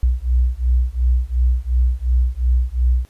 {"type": "beating tone pair", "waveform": "sine", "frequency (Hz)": [60.3, 63.1], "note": ["B1", "B1"], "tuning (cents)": [-41, 38], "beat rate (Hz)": 2.8, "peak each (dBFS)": -17, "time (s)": [0.03, 3.05], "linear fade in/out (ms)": 0, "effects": ["pink hiss -56 dBFS RMS until 3.09 s", "resampled to 32000 Hz"]}